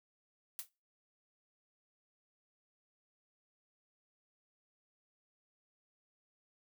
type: noise with exponential decay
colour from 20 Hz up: blue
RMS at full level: -38 dBFS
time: 0.59-0.69 s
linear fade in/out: 0 ms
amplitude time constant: 21 ms
effects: noise-tail reverb RT60 0.3 s tail -23 dB re dry